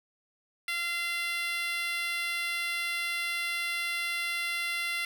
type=tone with high-pass filter; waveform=10% pulse; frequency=688 Hz; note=F5; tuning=26 cents flat; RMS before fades=-32 dBFS; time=0.68-5.05 s; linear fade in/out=2 ms; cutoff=1900 Hz; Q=2.3; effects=none